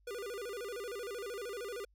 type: tone with vibrato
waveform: square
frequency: 440 Hz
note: A4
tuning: in tune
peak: -40 dBFS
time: 0.07-1.85 s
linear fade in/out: 5 ms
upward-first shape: square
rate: 13 Hz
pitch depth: 170 cents each way
effects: added 50 Hz sine -65 dBFS peak until 1.94 s